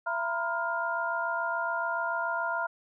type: tone cluster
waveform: sine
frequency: 672 / 945 / 1012 / 1407 Hz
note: E5 / A#5 / B5 / F6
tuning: +33 / +23 / +42 / +12 cents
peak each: -34 / -34 / -36 / -31 dBFS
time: 0.06-2.67 s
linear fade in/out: 10 ms
effects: none